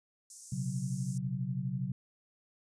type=high-pass noise; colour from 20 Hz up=pink; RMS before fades=-48 dBFS; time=0.3-1.18 s; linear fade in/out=2 ms; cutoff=5700 Hz; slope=48 dB/octave
type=chord; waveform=sine; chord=B suspended second; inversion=none; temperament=equal with one note detuned; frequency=123.47 / 135.66 / 185 Hz; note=B2 / C#3 / F#3; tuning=0 / -37 / 0 cents; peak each=-38 / -35 / -37 dBFS; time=0.52-1.92 s; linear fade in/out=5 ms
effects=resampled to 22050 Hz